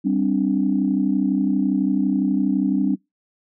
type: chord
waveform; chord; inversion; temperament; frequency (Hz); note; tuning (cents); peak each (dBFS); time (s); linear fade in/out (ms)
sine; G suspended fourth; none; equal; 196 / 261.6 / 293.7; G3 / C4 / D4; 0 / 0 / 0; -21; 0.04-2.96; 20
effects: noise-tail reverb RT60 0.2 s tail -26 dB re dry + tanh soft clip ceiling -7 dBFS